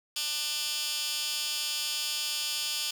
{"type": "tone with high-pass filter", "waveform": "15% pulse", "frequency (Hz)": 298.6, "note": "D4", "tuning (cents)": 29, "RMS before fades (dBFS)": -32, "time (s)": [0.16, 2.91], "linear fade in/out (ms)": 5, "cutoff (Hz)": 3800, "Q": 1.8, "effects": []}